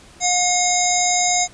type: harmonic tone with a mistuned harmonic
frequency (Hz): 717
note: F5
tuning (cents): +45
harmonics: 1 / 3 / 5 / 7 / 9 / 10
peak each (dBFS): -20 / -25 / -27 / -28 / -21 / -21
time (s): 0.2-1.48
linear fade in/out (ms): 50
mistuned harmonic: 5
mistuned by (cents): +100
effects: pink hiss -46 dBFS RMS until 1.53 s + resampled to 22050 Hz